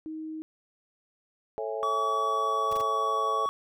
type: tone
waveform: sine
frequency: 314.7 Hz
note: D#4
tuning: 20 cents sharp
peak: -34 dBFS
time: 0.06-0.42 s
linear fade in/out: 0 ms
type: chord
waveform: sine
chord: A major seventh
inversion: none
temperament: just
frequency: 440 / 550 / 660 / 825 Hz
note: A4 / C#5 / E5 / G#5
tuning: 0 / -14 / +2 / -12 cents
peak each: -33 / -36 / -36 / -38 dBFS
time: 1.58-3.46 s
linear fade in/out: 0 ms
type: tone with pitch glide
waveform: triangle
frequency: 1137 to 1125.9 Hz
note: C#6 to C#6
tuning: +44 to +27 cents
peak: -24 dBFS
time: 1.83-3.49 s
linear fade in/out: 0 ms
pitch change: -17 cents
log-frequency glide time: 2.08-3.37 s
type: noise bursts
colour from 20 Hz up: pink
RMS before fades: -41 dBFS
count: 3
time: 2.71-2.816 s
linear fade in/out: 5 ms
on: 22 ms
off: 20 ms
effects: none